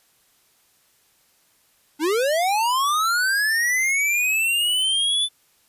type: linear sweep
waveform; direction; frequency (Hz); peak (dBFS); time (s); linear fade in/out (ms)
square; up; 284.7 to 3514; -19; 1.99-5.29; 50
effects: white hiss -61 dBFS RMS until 5.68 s + resampled to 32000 Hz